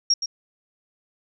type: tone with echo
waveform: sine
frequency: 5588 Hz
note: F8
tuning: in tune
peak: -15 dBFS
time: 0.1-0.14 s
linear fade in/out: 5 ms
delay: 120 ms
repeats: 1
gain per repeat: -9 dB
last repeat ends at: 0.26 s
effects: none